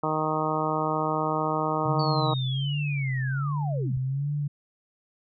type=harmonic tone; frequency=155.56 Hz; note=D#3; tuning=in tune; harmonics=1 / 2 / 3 / 4 / 5 / 6 / 7 / 8; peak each=-32 / -32 / -32 / -32 / -32 / -32 / -32 / -32 dBFS; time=0.03-2.34 s; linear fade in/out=5 ms
type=tone with vibrato; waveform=sine; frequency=137.7 Hz; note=C#3; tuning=11 cents flat; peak=-25 dBFS; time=1.85-4.48 s; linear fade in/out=10 ms; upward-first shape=sine; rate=1.3 Hz; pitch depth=110 cents each way
type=linear sweep; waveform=sine; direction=down; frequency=4547 to 52.2 Hz; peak=-33 dBFS; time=1.99-3.98 s; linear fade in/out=5 ms
effects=none